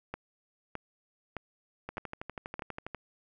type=two click trains; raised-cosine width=0.5 ms; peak=-23 / -21 dBFS; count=14 / 5; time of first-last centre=1.89-2.947 / 0.14-2.594 s; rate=12.3 / 1.63 Hz; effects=none